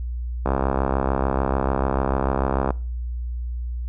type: click train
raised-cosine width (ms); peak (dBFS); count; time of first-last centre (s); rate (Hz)
1; -7; 151; 0.46-2.706; 66.8
effects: noise-tail reverb RT60 0.4 s tail -24 dB re dry + added 60 Hz sine -25 dBFS peak until 3.88 s